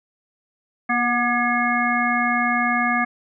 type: harmonic tone with a mistuned harmonic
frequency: 240 Hz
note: B3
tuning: 49 cents flat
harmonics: 1 / 3 / 5 / 7 / 9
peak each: -24 / -24 / -24 / -24 / -24 dBFS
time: 0.89-3.05 s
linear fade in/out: 10 ms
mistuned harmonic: 3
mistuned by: +27 cents
effects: none